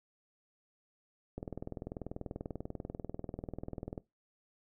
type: click train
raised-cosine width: 2 ms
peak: -26 dBFS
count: 54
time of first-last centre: 1.38-3.978 s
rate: 20.4 Hz
effects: noise-tail reverb RT60 0.2 s tail -20 dB re dry